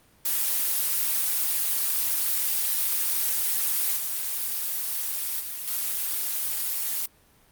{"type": "noise with level steps", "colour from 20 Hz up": "blue", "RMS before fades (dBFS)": [-25, -29, -34, -28], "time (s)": [0.25, 7.06], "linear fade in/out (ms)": 5, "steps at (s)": [3.96, 5.4, 5.67], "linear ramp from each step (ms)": 10, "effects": ["pink hiss -59 dBFS RMS until 7.51 s", "Opus 32 kbps"]}